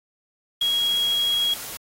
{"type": "tone in noise", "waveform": "sine", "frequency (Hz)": 3300, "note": "G#7", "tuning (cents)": -12, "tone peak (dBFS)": -19, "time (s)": [0.61, 1.54], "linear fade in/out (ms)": 5, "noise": "white", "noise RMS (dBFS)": -35, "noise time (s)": [0.61, 1.77], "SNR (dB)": 13, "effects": ["AAC 48 kbps"]}